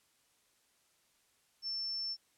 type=tone; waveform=sine; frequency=5400 Hz; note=E8; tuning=41 cents sharp; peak=-35 dBFS; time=1.62-2.17 s; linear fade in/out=50 ms; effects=white hiss -72 dBFS RMS until 2.37 s + low-pass 11000 Hz 12 dB/octave